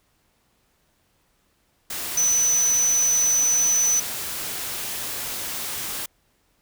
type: tone in noise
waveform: sine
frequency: 6000 Hz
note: F#8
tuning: 23 cents sharp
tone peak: -17 dBFS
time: 2.17-4 s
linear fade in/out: 5 ms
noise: white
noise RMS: -30 dBFS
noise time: 1.9-6.06 s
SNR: +10 dB
effects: pink hiss -66 dBFS RMS until 6.61 s